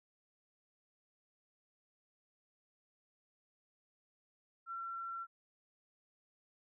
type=tone; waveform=sine; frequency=1357 Hz; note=E6; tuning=50 cents sharp; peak=-40 dBFS; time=4.66-5.27 s; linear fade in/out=50 ms; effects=none